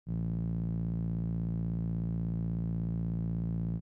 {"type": "tone with band-pass filter", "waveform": "sawtooth", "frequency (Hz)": 56.4, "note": "A1", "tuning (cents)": 44, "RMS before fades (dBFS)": -33, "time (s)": [0.06, 3.81], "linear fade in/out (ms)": 50, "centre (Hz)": 150, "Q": 4.5, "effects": []}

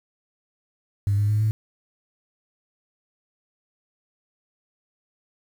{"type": "tone with pitch steps", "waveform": "sine", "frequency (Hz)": [100.8, 103.39, 106.06, 108.79], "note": ["G2", "G#2", "G#2", "A2"], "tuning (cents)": [49, -7, 37, -19], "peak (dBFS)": -17, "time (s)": [1.07, 1.51], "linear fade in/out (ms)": 0, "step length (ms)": 110, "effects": ["tanh soft clip ceiling -14 dBFS", "8-bit"]}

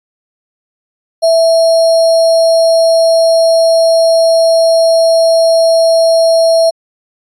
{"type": "tone with sample-and-hold", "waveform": "sine", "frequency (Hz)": 659.3, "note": "E5", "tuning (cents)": 0, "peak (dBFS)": -5, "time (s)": [1.22, 6.71], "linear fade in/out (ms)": 20, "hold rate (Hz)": 4900, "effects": ["resampled to 22050 Hz"]}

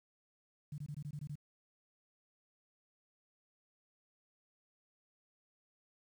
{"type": "tone bursts", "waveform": "sine", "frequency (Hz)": 146.83, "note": "D3", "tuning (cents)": 0, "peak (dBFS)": -40, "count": 8, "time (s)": [0.72, 1.355], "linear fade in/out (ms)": 5, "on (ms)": 61, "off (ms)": 21, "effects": ["11-bit"]}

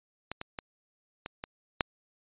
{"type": "clicks", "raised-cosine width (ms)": 0.3, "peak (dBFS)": [-19, -21, -20, -21, -20, -8], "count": 6, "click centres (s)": [0.316, 0.414, 0.588, 1.261, 1.439, 1.808], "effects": ["resampled to 8000 Hz"]}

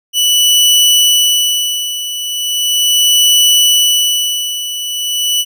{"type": "tone with tremolo", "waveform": "sawtooth", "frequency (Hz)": 2964, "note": "F#7", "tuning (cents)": 2, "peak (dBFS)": -3, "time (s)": [0.13, 5.45], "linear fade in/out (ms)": 50, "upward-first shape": "sine", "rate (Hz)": 0.38, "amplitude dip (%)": 75, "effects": []}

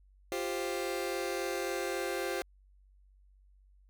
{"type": "chord", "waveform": "sawtooth", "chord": "F suspended second", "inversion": "none", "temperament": "just", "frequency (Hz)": [349.2, 392.9, 523.8], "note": ["F4", "G4", "C5"], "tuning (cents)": [0, 4, 2], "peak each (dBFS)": -33, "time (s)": [0.32, 2.42], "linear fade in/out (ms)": 0, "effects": ["added 48 Hz sine -59 dBFS peak until 3.89 s"]}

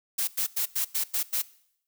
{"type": "noise bursts", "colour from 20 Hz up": "blue", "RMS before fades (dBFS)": -27, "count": 7, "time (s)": [0.18, 1.422], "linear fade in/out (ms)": 10, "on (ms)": 96, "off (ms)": 95, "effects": ["noise-tail reverb RT60 0.7 s tail -20 dB re dry"]}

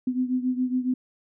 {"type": "beating tone pair", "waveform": "sine", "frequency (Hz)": [251.7, 258.9], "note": ["B3", "C4"], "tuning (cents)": [33, -18], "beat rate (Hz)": 7.2, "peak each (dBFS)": [-24, -28], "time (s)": [0.07, 0.94], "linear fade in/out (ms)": 5, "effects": []}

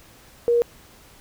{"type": "tone", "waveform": "sine", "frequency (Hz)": 473.9, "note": "A#4", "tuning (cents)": 28, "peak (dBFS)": -15, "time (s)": [0.48, 0.62], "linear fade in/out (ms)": 0, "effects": ["pink hiss -50 dBFS RMS until 1.2 s"]}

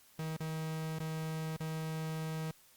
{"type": "tone with dropouts", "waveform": "45% pulse", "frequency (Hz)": 158.7, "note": "D#3", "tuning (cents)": 35, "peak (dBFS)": -36, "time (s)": [0.19, 2.51], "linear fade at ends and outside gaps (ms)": 2, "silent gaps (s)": [[0.366, 0.404], [0.987, 1.002], [1.565, 1.604]], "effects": ["white hiss -63 dBFS RMS until 2.76 s", "Opus 48 kbps"]}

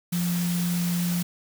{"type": "tone in noise", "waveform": "sine", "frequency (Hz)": 174.61, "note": "F3", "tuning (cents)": 0, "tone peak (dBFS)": -23, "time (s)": [0.12, 1.23], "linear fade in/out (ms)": 10, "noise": "white", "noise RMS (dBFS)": -34, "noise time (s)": [0.12, 1.23], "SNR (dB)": 8, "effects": []}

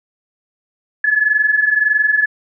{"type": "tone pair together", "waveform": "sine", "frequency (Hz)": [1695, 1716.7], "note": ["G#6", "A6"], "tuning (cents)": [35, -43], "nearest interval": "unison", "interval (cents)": 22, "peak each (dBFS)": [-17, -13], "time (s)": [1.04, 2.26], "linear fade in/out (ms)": 5, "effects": []}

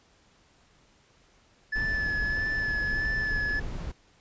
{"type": "tone with vibrato", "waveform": "triangle", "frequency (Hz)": 1729, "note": "A6", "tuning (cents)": -31, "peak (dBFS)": -25, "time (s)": [1.72, 3.6], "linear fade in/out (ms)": 10, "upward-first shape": "sine", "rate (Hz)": 1.6, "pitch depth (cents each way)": 24}
{"type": "noise", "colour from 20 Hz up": "brown", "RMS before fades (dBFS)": -34, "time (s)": [1.75, 3.92], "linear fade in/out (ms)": 10}
{"effects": ["pink hiss -62 dBFS RMS until 4.2 s", "resampled to 16000 Hz"]}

